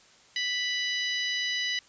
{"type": "harmonic tone with a mistuned harmonic", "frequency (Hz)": 987.8, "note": "B5", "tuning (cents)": 0, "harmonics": [2, 3, 4, 5, 6], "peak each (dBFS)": [-31, -32, -34, -37, -42], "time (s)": [0.36, 1.79], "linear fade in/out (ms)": 2, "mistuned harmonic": 6, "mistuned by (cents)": 23, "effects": ["white hiss -57 dBFS RMS until 1.88 s", "resampled to 16000 Hz"]}